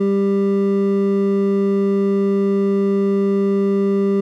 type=tone pair together; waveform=triangle; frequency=197.7 / 395.4 Hz; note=G3 / G4; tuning=+15 / +15 cents; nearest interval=octave; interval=1200 cents; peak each=-15 dBFS; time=0-4.21 s; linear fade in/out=10 ms; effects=none